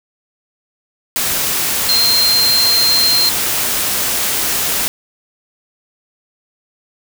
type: tone in noise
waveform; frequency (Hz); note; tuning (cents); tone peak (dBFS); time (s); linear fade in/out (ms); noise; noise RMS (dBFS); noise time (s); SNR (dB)
sine; 4166; C8; -8; -11; 1.89-3.29; 0; white; -17; 1.16-4.88; +3
effects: none